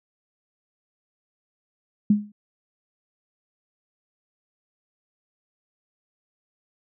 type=tone with exponential decay; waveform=sine; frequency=207.7 Hz; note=G#3; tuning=in tune; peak=-11 dBFS; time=2.1-2.32 s; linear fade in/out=5 ms; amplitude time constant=47 ms; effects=none